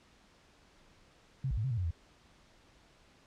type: tone with pitch steps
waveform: sine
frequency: 133.1 / 57.3 / 107.5 / 132.9 / 116.2 / 91.4 / 82.8 Hz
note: C3 / A#1 / A2 / C3 / A#2 / F#2 / E2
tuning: +30 / -29 / -40 / +27 / -5 / -21 / +8 cents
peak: -30 dBFS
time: 1.44-1.909 s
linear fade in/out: 5 ms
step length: 67 ms
effects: pink hiss -63 dBFS RMS until 3.26 s + low-pass 6000 Hz 12 dB/octave